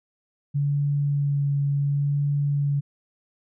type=tone with vibrato; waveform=sine; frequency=142.5 Hz; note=C#3; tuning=48 cents sharp; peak=-20 dBFS; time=0.54-2.81 s; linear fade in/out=20 ms; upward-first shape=sine; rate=0.7 Hz; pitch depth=13 cents each way; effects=none